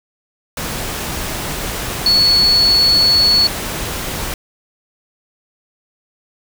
sine tone in noise, 4402 Hz, C#8, 13 cents flat, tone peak -9 dBFS, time 2.06-3.47 s, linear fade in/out 2 ms, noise pink, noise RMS -23 dBFS, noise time 0.57-4.34 s, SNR +11 dB, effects none

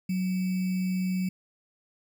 sine tone with sample-and-hold, 185 Hz, F#3, in tune, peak -25 dBFS, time 0.09-1.29 s, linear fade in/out 5 ms, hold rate 2450 Hz, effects none

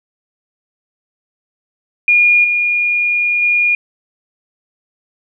sine tone with level steps, 2430 Hz, D#7, 42 cents flat, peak -7 / -12 / -10 dBFS, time 2.08-3.75 s, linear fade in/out 2 ms, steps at 2.44 / 3.42 s, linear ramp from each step 5 ms, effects none

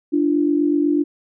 sine tone pair together, 293.7 / 341.8 Hz, D4 / F4, 0 / -37 cents, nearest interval minor third, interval 263 cents, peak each -16 / -20 dBFS, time 0.12-1.04 s, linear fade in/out 20 ms, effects none

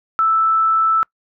sine tone, 1318.5 Hz, E6, in tune, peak -12 dBFS, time 0.19-1.03 s, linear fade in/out 0 ms, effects noise-tail reverb RT60 0.1 s tail -25 dB re dry

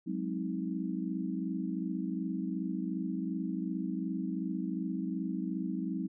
sine chord, Ab dominant seventh, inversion third, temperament equal with one note detuned, 185 / 207.7 / 261.6 / 316.6 Hz, Gb3 / Ab3 / C4 / Eb4, 0 / 0 / 0 / +30 cents, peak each -36 / -39 / -38 / -38 dBFS, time 0.06-6.08 s, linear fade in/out 20 ms, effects none

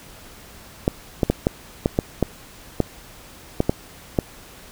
clicks, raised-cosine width 2 ms, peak -3 dBFS, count 11, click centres 0.879 / 1.232 / 1.3 / 1.469 / 1.859 / 1.989 / 2.227 / 2.803 / 3.604 / 3.695 / 4.188 s, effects pink hiss -44 dBFS RMS until 4.71 s

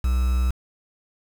triangle tone with quantisation, 63.1 Hz, B1, 38 cents sharp, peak -16 dBFS, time 0.04-0.51 s, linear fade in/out 5 ms, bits 6, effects none

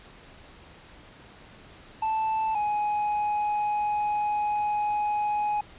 triangle tone pair in turn, 879 / 836.1 Hz, A5 / G#5, -2 / +11 cents, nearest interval minor second, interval 87 cents, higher first, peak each -22 dBFS, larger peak neither, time 2.02-2.55 / 2.55-5.61 s, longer second, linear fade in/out 5 ms, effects pink hiss -50 dBFS RMS until 5.78 s + resampled to 8000 Hz

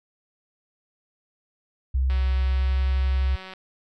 sine tone with pitch glide, 65.3 to 66.52 Hz, C2 to C2, -3 to +29 cents, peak -19 dBFS, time 1.94-3.36 s, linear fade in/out 10 ms, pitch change +32 cents, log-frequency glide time 2.31-2.84 s
click train, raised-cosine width 0.3 ms, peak -24 dBFS, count 271, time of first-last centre 2.1-3.536 s, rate 188 Hz
effects none

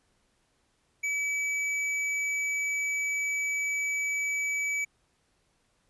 sine tone with hard clipping, 2291 Hz, D7, 44 cents flat, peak -29 dBFS, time 1.03-4.85 s, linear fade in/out 10 ms, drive 12 dB, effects pink hiss -71 dBFS RMS until 5.89 s + resampled to 24000 Hz

